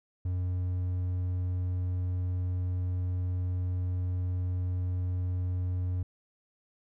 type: tone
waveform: triangle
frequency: 90.5 Hz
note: F#2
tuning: 38 cents flat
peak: -26 dBFS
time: 0.25-6.03 s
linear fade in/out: 5 ms
effects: none